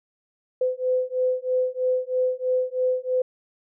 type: beating tone pair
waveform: sine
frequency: 507 / 510.1 Hz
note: B4 / C5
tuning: +45 / -44 cents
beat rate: 3.1 Hz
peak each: -24 dBFS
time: 0.61-3.22 s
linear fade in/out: 5 ms
effects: none